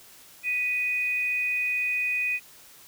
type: tone pair together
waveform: sine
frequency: 1975.5 / 2489 Hz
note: B6 / D#7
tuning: 0 / 0 cents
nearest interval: major third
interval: 400 cents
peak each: -36 / -24 dBFS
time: 0.43-2.4 s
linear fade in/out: 50 ms
effects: white hiss -51 dBFS RMS until 2.87 s